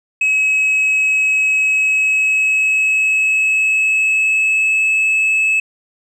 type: tone with pitch glide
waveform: sine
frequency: 2562 to 2596 Hz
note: E7 to E7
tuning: -50 to -27 cents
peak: -9 dBFS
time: 0.21-5.6 s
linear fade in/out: 5 ms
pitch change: +23 cents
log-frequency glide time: 1.61-4.87 s
effects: tanh soft clip ceiling -11 dBFS